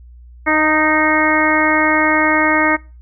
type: harmonic tone with a mistuned harmonic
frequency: 310 Hz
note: D#4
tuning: 6 cents flat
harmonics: 1 / 2 / 3 / 4 / 5 / 6 / 7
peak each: -18 / -20 / -20 / -20 / -22 / -19 / -18 dBFS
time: 0.46-2.77 s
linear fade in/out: 20 ms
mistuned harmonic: 3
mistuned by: -18 cents
effects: noise-tail reverb RT60 0.3 s tail -22 dB re dry + added 60 Hz sine -37 dBFS peak until 3.01 s

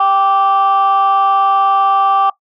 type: tone pair together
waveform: sine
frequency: 784 / 1168.2 Hz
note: G5 / D6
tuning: 0 / -10 cents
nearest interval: perfect fifth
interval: 690 cents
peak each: -10 dBFS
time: 0-2.3 s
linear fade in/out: 5 ms
effects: noise-tail reverb RT60 0.1 s tail -18 dB re dry + tanh soft clip ceiling -5 dBFS

